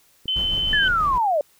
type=clicks; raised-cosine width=3 ms; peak=-25 dBFS; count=4; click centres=0.257 / 0.58 / 0.634 / 0.73 s
type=tone; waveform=sine; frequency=3057 Hz; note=G7; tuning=44 cents flat; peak=-20 dBFS; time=0.28-0.88 s; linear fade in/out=2 ms
type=noise with tremolo; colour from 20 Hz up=brown; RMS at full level=-29 dBFS; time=0.36-1.18 s; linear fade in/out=2 ms; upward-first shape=sine; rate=6.3 Hz; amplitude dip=40%
type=linear sweep; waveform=sine; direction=down; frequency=1760 to 558 Hz; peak=-17 dBFS; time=0.73-1.41 s; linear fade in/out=2 ms
effects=white hiss -58 dBFS RMS until 1.59 s